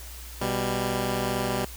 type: tone pair together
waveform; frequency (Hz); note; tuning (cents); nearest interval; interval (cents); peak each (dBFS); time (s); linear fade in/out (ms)
10% pulse; 124.09 / 197.1; B2 / G3; +9 / +10; minor sixth; 801; -20; 0.41-1.65; 5
effects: added 60 Hz sine -40 dBFS peak until 1.76 s + white hiss -44 dBFS RMS until 1.76 s